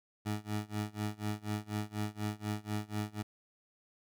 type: tone with tremolo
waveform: 20% pulse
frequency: 105.4 Hz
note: G#2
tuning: 26 cents sharp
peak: -27 dBFS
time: 0.25-3.23 s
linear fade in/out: 20 ms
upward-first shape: sine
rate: 4.1 Hz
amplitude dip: 95%
effects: none